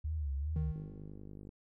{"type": "tone with vibrato", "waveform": "sine", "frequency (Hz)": 73.42, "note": "D2", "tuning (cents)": 0, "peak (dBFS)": -33, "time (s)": [0.04, 0.72], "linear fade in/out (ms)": 10, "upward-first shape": "sine", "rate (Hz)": 2.5, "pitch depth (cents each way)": 130}
{"type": "tone with exponential decay", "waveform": "triangle", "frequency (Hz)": 155.56, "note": "D#3", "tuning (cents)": 0, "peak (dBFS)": -30, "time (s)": [0.56, 1.48], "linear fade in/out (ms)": 2, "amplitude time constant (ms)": 200}
{"type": "click train", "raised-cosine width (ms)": 3, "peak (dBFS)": -36, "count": 38, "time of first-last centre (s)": [0.76, 1.491], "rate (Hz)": 50.6}
{"effects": []}